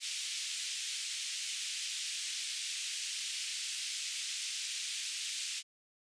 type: band-pass noise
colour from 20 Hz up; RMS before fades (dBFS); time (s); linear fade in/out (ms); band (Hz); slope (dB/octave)
pink; -39; 0-5.63; 50; 2600 to 9100; 24
effects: resampled to 22050 Hz

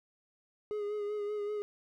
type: tone with vibrato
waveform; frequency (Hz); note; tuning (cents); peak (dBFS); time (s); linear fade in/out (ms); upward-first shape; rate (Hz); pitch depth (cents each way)
triangle; 415.9; G#4; +2; -31; 0.71-1.62; 0; sine; 5.2; 30
effects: none

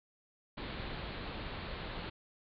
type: low-pass noise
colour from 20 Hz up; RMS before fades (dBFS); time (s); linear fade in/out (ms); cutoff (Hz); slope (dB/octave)
pink; -42; 0.57-2.1; 10; 4400; 96
effects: none

